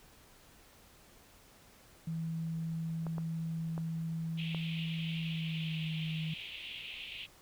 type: tone with pitch glide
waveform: sine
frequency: 163.2 to 158.92 Hz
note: E3 to D#3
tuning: -17 to +37 cents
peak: -34 dBFS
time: 2.07-6.34 s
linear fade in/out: 5 ms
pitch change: -46 cents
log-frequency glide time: 5.19-5.82 s
type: clicks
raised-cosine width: 1 ms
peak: -29 dBFS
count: 4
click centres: 3.067 / 3.182 / 3.779 / 4.547 s
type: band-pass noise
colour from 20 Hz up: white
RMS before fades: -45 dBFS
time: 4.37-7.27 s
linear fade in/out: 20 ms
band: 2400 to 3300 Hz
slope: 48 dB/octave
effects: pink hiss -60 dBFS RMS until 7.41 s